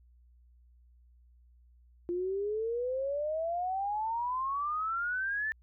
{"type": "exponential sweep", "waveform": "sine", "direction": "up", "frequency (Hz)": [345, 1783], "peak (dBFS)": -30, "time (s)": [2.09, 5.52], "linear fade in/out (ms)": 0, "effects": ["added 60 Hz sine -58 dBFS peak until 5.62 s"]}